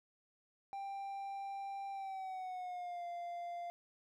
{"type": "tone with pitch glide", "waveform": "triangle", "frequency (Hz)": [789, 694.8], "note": ["G5", "F5"], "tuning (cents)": [11, -9], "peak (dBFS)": -39, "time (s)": [0.73, 3.7], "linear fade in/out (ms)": 0, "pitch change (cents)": -220, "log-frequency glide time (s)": [1.91, 3.05], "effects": []}